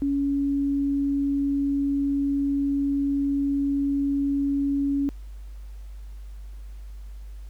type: tone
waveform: sine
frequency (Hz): 280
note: C#4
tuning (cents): +18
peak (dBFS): -21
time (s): 0.02-5.09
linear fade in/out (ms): 0
effects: added 50 Hz sine -36 dBFS peak until 7.49 s + pink hiss -60 dBFS RMS until 7.49 s